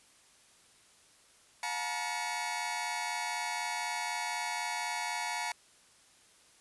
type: tone cluster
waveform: sawtooth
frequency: 714 / 868 / 952 / 2228 Hz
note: F5 / A5 / A#5 / C#7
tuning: +38 / -24 / +36 / +8 cents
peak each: -38 / -35 / -34 / -35 dBFS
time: 1.63-5.52 s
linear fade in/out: 2 ms
effects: white hiss -62 dBFS RMS until 6.6 s + resampled to 24000 Hz